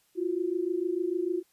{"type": "tone pair together", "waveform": "sine", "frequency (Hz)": [338.7, 365.4], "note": ["E4", "F#4"], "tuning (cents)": [47, -22], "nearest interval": "minor second", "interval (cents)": 131, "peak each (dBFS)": [-30, -29], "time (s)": [0.15, 1.43], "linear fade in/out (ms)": 50, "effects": ["white hiss -68 dBFS RMS until 1.52 s", "resampled to 32000 Hz"]}